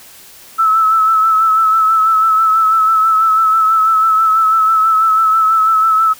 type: tone with vibrato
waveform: sine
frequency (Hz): 1307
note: E6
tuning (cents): -15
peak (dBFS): -8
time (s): 0.58-6.14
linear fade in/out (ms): 20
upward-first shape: sine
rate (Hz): 6.1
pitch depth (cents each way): 31
effects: white hiss -39 dBFS RMS until 6.19 s